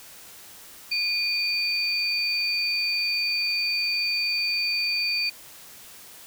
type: tone pair together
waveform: sine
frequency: 2439 / 4594 Hz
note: D#7 / D8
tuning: -35 / -39 cents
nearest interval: major seventh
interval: 1096 cents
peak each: -26 / -25 dBFS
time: 0.91-5.3 s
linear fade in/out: 10 ms
effects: white hiss -46 dBFS RMS until 6.26 s